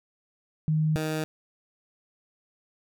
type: tone pair in turn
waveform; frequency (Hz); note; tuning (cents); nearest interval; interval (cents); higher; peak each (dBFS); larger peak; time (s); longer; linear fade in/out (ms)
sine / 15% pulse; 155.56 / 156.14; D#3 / D#3; 0 / +6; unison; 6; second; -21 / -21; neither; 0.68-0.96 / 0.96-1.24; neither; 0
effects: none